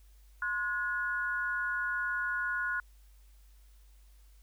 sine tone cluster, 1053 / 1447 / 1689 Hz, C6 / F#6 / G#6, +11 / -39 / +29 cents, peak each -39 / -31 / -40 dBFS, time 0.42-2.8 s, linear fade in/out 2 ms, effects added 50 Hz sine -55 dBFS peak until 4.42 s + white hiss -69 dBFS RMS until 4.42 s

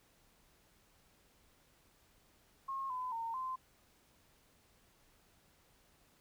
sine tone with pitch steps, 1079 / 1011 / 914 / 1036 Hz, C#6 / B5 / A#5 / C6, -47 / +40 / -34 / -17 cents, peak -37 dBFS, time 2.68-3.56 s, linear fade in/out 10 ms, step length 220 ms, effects pink hiss -69 dBFS RMS until 6.2 s

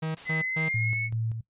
45% pulse tone bursts, 158.9 Hz, D#3, 37 cents sharp, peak -28 dBFS, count 3, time 0.02-0.69 s, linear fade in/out 10 ms, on 130 ms, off 140 ms
white noise, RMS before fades -43 dBFS, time 0.17-0.31 s, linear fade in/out 0 ms
sine tone with pitch glide, 2021 to 2204 Hz, B6 to C#7, +39 to -11 cents, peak -27 dBFS, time 0.25-1.1 s, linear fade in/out 50 ms, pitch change +150 cents, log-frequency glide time 0.42-0.98 s
sine tone with tremolo, 112.8 Hz, A2, 44 cents sharp, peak -26 dBFS, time 0.74-1.41 s, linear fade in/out 5 ms, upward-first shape square, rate 2.6 Hz, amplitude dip 50%
effects noise-tail reverb RT60 0.1 s tail -19 dB re dry + resampled to 8000 Hz

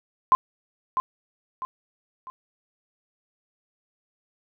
sine tone with echo, 1039 Hz, C6, 12 cents flat, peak -12 dBFS, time 0.32-0.35 s, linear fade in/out 0 ms, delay 650 ms, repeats 3, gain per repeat -8 dB, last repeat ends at 2.3 s, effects none

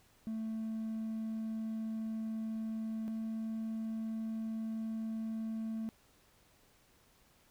triangle tone pair in turn, 221.4 / 222.3 Hz, A3 / A3, +11 / +18 cents, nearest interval unison, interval 7 cents, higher second, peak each -33 / -33 dBFS, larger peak neither, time 0.27-3.08 / 3.08-5.89 s, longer neither, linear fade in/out 0 ms, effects tanh soft clip ceiling -30 dBFS + pink hiss -67 dBFS RMS until 7.5 s

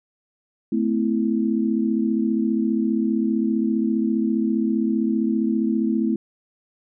sine chord, A minor, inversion none, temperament equal with one note detuned, 220 / 255.1 / 329.6 Hz, A3 / C4 / E4, 0 / -44 / 0 cents, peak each -21 / -24 / -24 dBFS, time 0.72-6.16 s, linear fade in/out 5 ms, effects none

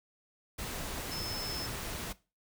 sine tone in noise, 5250 Hz, E8, 8 cents flat, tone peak -38 dBFS, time 1.11-1.67 s, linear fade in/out 10 ms, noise pink, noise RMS -39 dBFS, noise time 0.58-2.13 s, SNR -2 dB, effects noise-tail reverb RT60 0.3 s tail -19 dB re dry

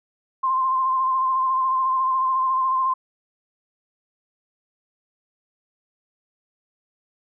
sine tone with vibrato, 1046.5 Hz, C6, in tune, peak -18 dBFS, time 0.43-2.94 s, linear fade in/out 10 ms, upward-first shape sine, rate 14 Hz, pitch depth 30 cents each way, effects none

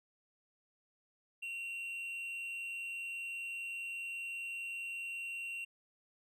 triangle tone with amplitude modulation, 2745 Hz, F7, 31 cents flat, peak -36 dBFS, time 1.42-5.65 s, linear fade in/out 10 ms, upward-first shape sine, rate 211 Hz, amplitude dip 35%, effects none

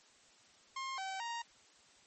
sawtooth tone with pitch steps, 1066 / 768 / 935 Hz, C6 / G5 / A#5, +32 / -36 / +5 cents, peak -35 dBFS, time 0.76-1.42 s, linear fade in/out 5 ms, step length 220 ms, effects white hiss -64 dBFS RMS until 2.06 s + MP3 32 kbps

